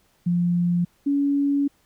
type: tone pair in turn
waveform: sine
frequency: 174.61 / 282.5 Hz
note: F3 / C#4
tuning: 0 / +33 cents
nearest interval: minor sixth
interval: 833 cents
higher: second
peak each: -18 dBFS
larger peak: neither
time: 0.26-0.85 / 1.06-1.68 s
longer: second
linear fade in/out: 10 ms
effects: pink hiss -63 dBFS RMS until 1.85 s